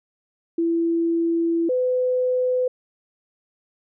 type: tone pair in turn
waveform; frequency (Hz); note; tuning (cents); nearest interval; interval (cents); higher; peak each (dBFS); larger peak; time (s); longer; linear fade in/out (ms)
sine; 334.3 / 504.5; E4 / B4; +24 / +37; perfect fifth; 713; second; -18; neither; 0.58-1.69 / 1.69-2.68; first; 5
effects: none